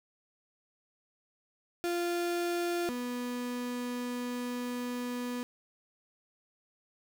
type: tone pair in turn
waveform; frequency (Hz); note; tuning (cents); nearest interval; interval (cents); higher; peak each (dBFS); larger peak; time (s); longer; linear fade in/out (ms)
35% pulse; 347.2 / 245.5; F4 / B3; -10 / -10; tritone; 600; first; -28 / -32; first; 1.84-2.89 / 2.89-5.43; second; 0
effects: none